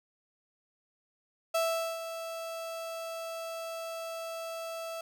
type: tone with ADSR envelope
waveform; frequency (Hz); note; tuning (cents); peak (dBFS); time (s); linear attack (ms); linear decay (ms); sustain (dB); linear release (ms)
35% pulse; 659.3; E5; 0; -24; 1.54-5.01; 10; 430; -11; 3
effects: none